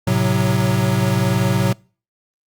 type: chord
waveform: square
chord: F# diminished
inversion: first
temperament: equal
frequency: 110 / 130.81 / 185 Hz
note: A2 / C3 / F#3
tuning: 0 / 0 / 0 cents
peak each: -20 dBFS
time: 0.07-1.73 s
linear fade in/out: 5 ms
effects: noise-tail reverb RT60 0.4 s tail -26 dB re dry + Opus 48 kbps